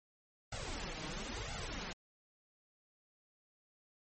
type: noise with flanger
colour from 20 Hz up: pink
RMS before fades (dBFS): -42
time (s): 0.52-1.93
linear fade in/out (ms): 5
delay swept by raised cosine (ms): 1.4 to 6.5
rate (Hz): 0.99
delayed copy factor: +0.8
effects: MP3 32 kbps